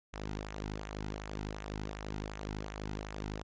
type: tone with flanger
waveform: sawtooth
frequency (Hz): 51.91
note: G#1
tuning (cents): 0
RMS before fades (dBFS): -41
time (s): 0.13-3.43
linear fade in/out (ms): 10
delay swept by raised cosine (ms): 0.2 to 1.8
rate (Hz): 2.7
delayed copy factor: -0.6
effects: resampled to 16000 Hz